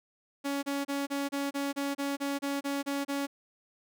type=tone bursts; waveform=sawtooth; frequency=280.3 Hz; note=C#4; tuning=19 cents sharp; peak=-26 dBFS; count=13; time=0.44-3.27 s; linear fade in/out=20 ms; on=190 ms; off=30 ms; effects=none